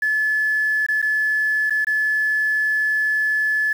sine tone with dropouts, 1724 Hz, A6, 36 cents flat, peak -16 dBFS, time 0.02-3.73 s, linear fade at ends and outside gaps 5 ms, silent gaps 0.865-0.885 / 1.018-1.025 / 1.698-1.705 / 1.847-1.869 s, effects tanh soft clip ceiling -12 dBFS + 7-bit

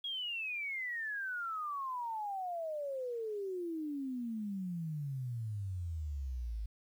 sine exponential sweep, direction down, 3331 to 51.9 Hz, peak -36 dBFS, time 0.04-6.66 s, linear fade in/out 5 ms, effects 11-bit

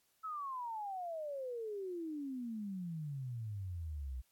sine exponential sweep, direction down, 1318.5 to 61 Hz, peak -39 dBFS, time 0.23-4.22 s, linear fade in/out 20 ms, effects white hiss -75 dBFS RMS until 4.31 s + AAC 64 kbps

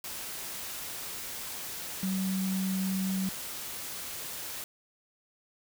sine tone in noise, 189.9 Hz, F#3, 45 cents sharp, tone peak -28 dBFS, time 2.03-3.29 s, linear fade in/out 2 ms, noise white, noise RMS -39 dBFS, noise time 0.04-4.64 s, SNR +8 dB, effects none

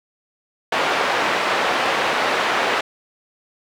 pink band-pass noise, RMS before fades -20 dBFS, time 0.72-2.81 s, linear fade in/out 5 ms, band 530 to 2600 Hz, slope 12 dB/octave, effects none

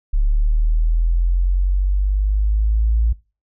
sine linear sweep, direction up, 35.37 to 56.4 Hz, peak -13 dBFS, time 0.13-3.13 s, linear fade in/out 10 ms, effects noise-tail reverb RT60 0.3 s tail -20 dB re dry

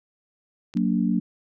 clicks, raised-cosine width 0.2 ms, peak -26 dBFS, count 2, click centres 0.739 / 0.772 s
sine chord, Gb augmented, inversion none, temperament just, 185 / 231.2 / 289.1 Hz, Gb3 / Bb3 / D4, 0 / -14 / -27 cents, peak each -23 / -23 / -27 dBFS, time 0.75-1.2 s, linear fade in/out 10 ms
effects none

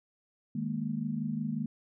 sine chord, D# suspended fourth, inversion none, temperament equal, 155.56 / 207.7 / 233.1 Hz, D#3 / G#3 / A#3, 0 / 0 / 0 cents, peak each -36 / -35 / -34 dBFS, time 0.55-1.66 s, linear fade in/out 5 ms, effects none

